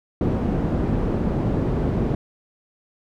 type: low-pass noise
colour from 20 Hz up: white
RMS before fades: -22 dBFS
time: 0.21-2.15 s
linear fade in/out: 2 ms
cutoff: 290 Hz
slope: 12 dB/octave
effects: none